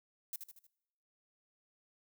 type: noise with echo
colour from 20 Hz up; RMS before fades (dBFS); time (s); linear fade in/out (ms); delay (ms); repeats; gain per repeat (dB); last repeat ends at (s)
violet; -40; 0.33-0.36; 2; 77; 4; -6; 0.668
effects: noise-tail reverb RT60 0.9 s tail -24 dB re dry